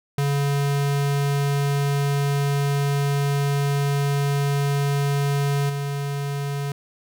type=tone with level steps; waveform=square; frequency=141.5 Hz; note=C#3; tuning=36 cents sharp; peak=-20 / -25 dBFS; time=0.18-6.72 s; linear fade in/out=2 ms; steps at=5.69 s; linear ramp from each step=10 ms; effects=none